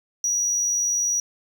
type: tone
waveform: triangle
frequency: 5800 Hz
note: F#8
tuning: 35 cents flat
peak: -19 dBFS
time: 0.24-1.2 s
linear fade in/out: 2 ms
effects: none